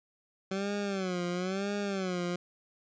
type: tone with vibrato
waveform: 20% pulse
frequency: 189.4 Hz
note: F#3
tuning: 41 cents sharp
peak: -26 dBFS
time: 0.51-2.36 s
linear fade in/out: 5 ms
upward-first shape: sine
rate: 1 Hz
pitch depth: 130 cents each way
effects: resampled to 16000 Hz